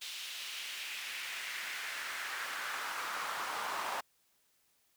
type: noise with high-pass filter sweep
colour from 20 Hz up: brown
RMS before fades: -40 dBFS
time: 0.01-4.01 s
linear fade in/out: 10 ms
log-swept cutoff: 3300 to 930 Hz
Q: 1.9
effects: white hiss -73 dBFS RMS until 4.96 s